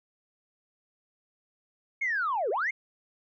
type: linear two-way sweep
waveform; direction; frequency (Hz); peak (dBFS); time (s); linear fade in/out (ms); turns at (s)
sine; down then up; 2217 to 372.4 to 2217; -25; 2.01-2.71; 10; 2.5
effects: tanh soft clip ceiling -21 dBFS